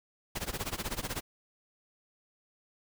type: noise with tremolo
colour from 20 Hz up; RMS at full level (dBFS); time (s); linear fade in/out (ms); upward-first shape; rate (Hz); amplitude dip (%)
pink; -33; 0.35-1.21; 10; sine; 16; 90
effects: none